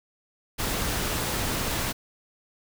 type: noise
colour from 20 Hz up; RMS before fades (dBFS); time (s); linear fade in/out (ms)
pink; -28; 0.58-1.93; 20
effects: none